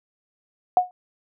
sine tone with exponential decay, 727 Hz, F#5, 31 cents flat, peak -9 dBFS, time 0.77-0.91 s, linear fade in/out 1 ms, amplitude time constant 29 ms, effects none

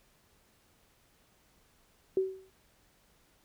sine tone with exponential decay, 380 Hz, F#4, 46 cents sharp, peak -22 dBFS, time 2.17-2.5 s, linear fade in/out 2 ms, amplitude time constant 71 ms, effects pink hiss -67 dBFS RMS until 3.44 s

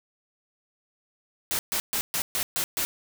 white noise bursts, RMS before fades -27 dBFS, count 7, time 1.51-2.85 s, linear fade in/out 0 ms, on 80 ms, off 130 ms, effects none

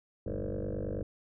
sine tone with frequency modulation, 207.7 Hz, G#3, in tune, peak -31 dBFS, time 0.26-1.03 s, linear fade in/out 5 ms, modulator 49.3 Hz, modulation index 7.1, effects tanh soft clip ceiling -29 dBFS

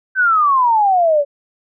sine exponential sweep, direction down, 1558 to 558 Hz, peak -10 dBFS, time 0.15-1.25 s, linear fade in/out 50 ms, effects none

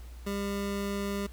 25% pulse tone, 200.4 Hz, G3, 38 cents sharp, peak -27 dBFS, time 0.26-1.27 s, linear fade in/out 10 ms, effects added 60 Hz sine -42 dBFS peak until 1.32 s + pink hiss -57 dBFS RMS until 1.32 s

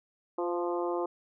harmonic tone with a mistuned harmonic, 174.61 Hz, F3, in tune, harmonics 2 / 3 / 4 / 5 / 6 / 7, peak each -31 / -35 / -38 / -39 / -39 / -44 dBFS, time 0.38-1.06 s, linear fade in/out 5 ms, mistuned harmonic 3, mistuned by -23 cents, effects none

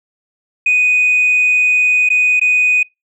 sine tone with dropouts, 2489 Hz, D#7, in tune, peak -8 dBFS, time 0.66-2.83 s, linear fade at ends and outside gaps 5 ms, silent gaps 2.09-2.101 / 2.397-2.413 s, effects noise-tail reverb RT60 0.2 s tail -25 dB re dry + tanh soft clip ceiling -6 dBFS

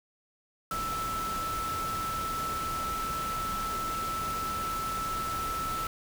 sine tone in noise, 1318.5 Hz, E6, in tune, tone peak -31 dBFS, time 0.71-5.87 s, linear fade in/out 2 ms, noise pink, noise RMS -38 dBFS, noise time 0.71-5.87 s, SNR +4 dB, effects none

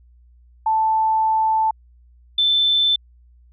sine tone pair in turn, 880 / 3532 Hz, A5 / A7, 0 / +6 cents, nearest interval 2 octaves, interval 2406 cents, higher second, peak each -15 / -14 dBFS, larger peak second, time 0.66-1.71 / 2.38-2.96 s, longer first, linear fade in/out 5 ms, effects added 60 Hz sine -48 dBFS peak until 3.52 s

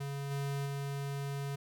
square tone with level steps, 140 Hz, C#3, 18 cents sharp, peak -37 / -34 / -36 dBFS, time 0-1.56 s, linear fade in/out 10 ms, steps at 0.3 / 0.65 s, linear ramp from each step 20 ms, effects none

